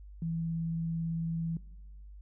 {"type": "tone with vibrato", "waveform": "sine", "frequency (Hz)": 164.81, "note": "E3", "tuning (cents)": 0, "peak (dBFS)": -31, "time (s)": [0.22, 1.57], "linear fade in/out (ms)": 2, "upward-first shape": "square", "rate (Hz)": 18, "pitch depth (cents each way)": 8, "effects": ["noise-tail reverb RT60 0.9 s tail -18 dB re dry", "added 50 Hz sine -46 dBFS peak until 2.21 s"]}